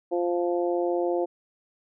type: harmonic tone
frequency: 174.61 Hz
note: F3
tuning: in tune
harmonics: 2 / 3 / 4 / 5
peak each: -25 / -28 / -31 / -39 dBFS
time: 0.11-1.26 s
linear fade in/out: 20 ms
effects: none